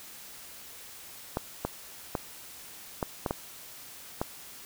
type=clicks; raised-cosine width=1 ms; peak=-14 dBFS; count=7; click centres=1.371 / 1.65 / 2.152 / 3.028 / 3.262 / 3.309 / 4.215 s; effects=white hiss -47 dBFS RMS until 4.65 s